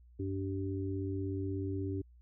harmonic tone, 96.5 Hz, G2, 27 cents flat, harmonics 1 / 3 / 4, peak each -36 / -38 / -40 dBFS, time 0.19-2.02 s, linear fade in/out 10 ms, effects added 60 Hz sine -56 dBFS peak until 2.21 s

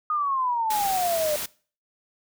sine exponential sweep, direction down, 1244.5 to 589 Hz, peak -22 dBFS, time 0.1-1.36 s, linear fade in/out 2 ms
white noise, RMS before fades -31 dBFS, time 0.7-1.46 s, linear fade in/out 5 ms
effects noise-tail reverb RT60 0.4 s tail -21 dB re dry

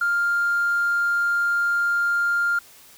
sine tone with hard clipping, 1400 Hz, F6, 4 cents sharp, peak -19 dBFS, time 0.01-2.59 s, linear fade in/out 5 ms, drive 1 dB, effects white hiss -49 dBFS RMS until 2.97 s

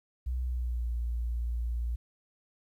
sine tone with pitch glide, 62.6 to 58.75 Hz, B1 to A#1, +24 to +14 cents, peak -29 dBFS, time 0.26-1.96 s, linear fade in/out 10 ms, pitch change -110 cents, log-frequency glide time 0.43-0.88 s, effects 11-bit

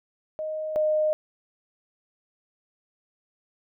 sine tone pair in turn, 622.3 / 615.5 Hz, D#5 / D#5, 0 / -19 cents, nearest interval unison, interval 19 cents, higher first, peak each -28 / -20 dBFS, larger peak second, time 0.39-0.76 / 0.76-1.13 s, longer neither, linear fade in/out 0 ms, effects none

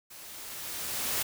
white noise with level ramp, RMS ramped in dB -48 to -29 dBFS, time 0.1-1.23 s, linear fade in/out 10 ms, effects none

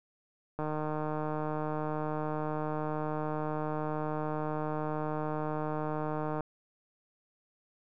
click train, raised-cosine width 1 ms, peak -21 dBFS, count 891, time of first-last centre 0.59-6.407 s, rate 153 Hz, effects none

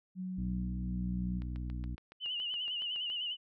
sine tone with pitch glide, 185 to 183.72 Hz, F#3 to F#3, 0 to -12 cents, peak -36 dBFS, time 0.15-1.42 s, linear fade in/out 50 ms, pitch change -12 cents, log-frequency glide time 0.74-1.08 s
harmonic tone, 61 Hz, B1, 21 cents flat, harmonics 1 / 2 / 3 / 4 / 5, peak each -37 / -43 / -47 / -49 / -51 dBFS, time 0.37-1.96 s, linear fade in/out 20 ms
click train, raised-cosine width 0.3 ms, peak -36 dBFS, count 13, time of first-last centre 1.42-3.101 s, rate 7.14 Hz
sine tone with vibrato, 2924 Hz, F#7, 21 cents flat, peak -34 dBFS, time 2.2-3.37 s, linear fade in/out 50 ms, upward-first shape sine, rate 9.9 Hz, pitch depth 75 cents each way
effects none

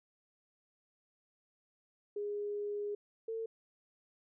sine tone pair in turn, 412.1 / 449.8 Hz, G#4 / A4, -13 / +38 cents, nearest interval major second, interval 151 cents, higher second, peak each -35 / -36 dBFS, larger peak first, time 2.16-2.95 / 3.28-3.46 s, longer first, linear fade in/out 5 ms, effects none

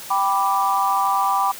sine chord, G major, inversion none, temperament equal, 784 / 987.8 / 1174.7 Hz, G5 / B5 / D6, 0 / 0 / 0 cents, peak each -21 dBFS, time 0.1-1.52 s, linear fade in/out 10 ms, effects white hiss -36 dBFS RMS until 1.59 s + high-pass 100 Hz 12 dB/octave

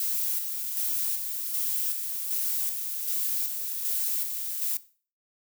violet noise with tremolo, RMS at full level -28 dBFS, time 0-4.77 s, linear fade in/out 2 ms, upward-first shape square, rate 1.3 Hz, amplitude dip 40%, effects noise-tail reverb RT60 0.4 s tail -17 dB re dry

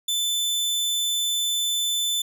sawtooth tone, 3520 Hz, A7, in tune, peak -19 dBFS, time 0.08-2.22 s, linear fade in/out 5 ms, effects none

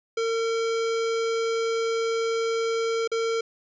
square tone with dropouts, 455.1 Hz, A#4, 42 cents flat, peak -24 dBFS, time 0.17-3.41 s, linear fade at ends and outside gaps 5 ms, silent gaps 3.076-3.116 s, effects resampled to 16000 Hz + 9-bit

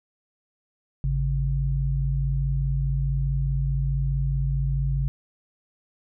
sine tone pair together, 52.97 / 137.7 Hz, G#1 / C#3, +35 / -11 cents, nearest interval octave + perfect fourth, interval 1654 cents, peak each -24 dBFS, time 1.04-5.08 s, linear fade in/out 0 ms, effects none

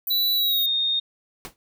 sine tone, 14300 Hz, A9, 27 cents sharp, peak -24 dBFS, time 0.07-0.66 s, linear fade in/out 2 ms
sine tone with pitch glide, 3951 to 3686 Hz, B7 to A#7, 0 to -20 cents, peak -20 dBFS, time 0.1-1 s, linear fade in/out 10 ms, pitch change -120 cents, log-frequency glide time 0.35-0.66 s
pink noise with exponential decay, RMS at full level -32 dBFS, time 1.45-1.56 s, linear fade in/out 0 ms, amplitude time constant 22 ms
effects none

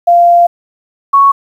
sine tone pair in turn, 693 / 1109.8 Hz, F5 / C#6, -14 / +2 cents, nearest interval minor sixth, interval 816 cents, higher second, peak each -3 dBFS, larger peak neither, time 0.07-0.47 / 1.13-1.32 s, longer first, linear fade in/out 10 ms, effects 7-bit

